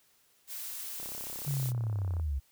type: noise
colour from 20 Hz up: blue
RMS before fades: -40 dBFS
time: 0.47-1.73 s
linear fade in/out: 50 ms
type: click train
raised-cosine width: 1 ms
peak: -33 dBFS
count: 41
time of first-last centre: 1-2.198 s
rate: 33.4 Hz
type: linear sweep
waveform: sine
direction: down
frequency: 146 to 64.6 Hz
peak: -29 dBFS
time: 1.46-2.4 s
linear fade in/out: 20 ms
effects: white hiss -67 dBFS RMS until 2.51 s